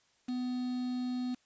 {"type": "tone with quantisation", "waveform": "triangle", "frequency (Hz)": 250, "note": "B3", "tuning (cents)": 21, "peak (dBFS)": -30, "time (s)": [0.28, 1.35], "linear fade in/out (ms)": 10, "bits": 8, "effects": ["white hiss -70 dBFS RMS until 1.45 s", "resampled to 16000 Hz"]}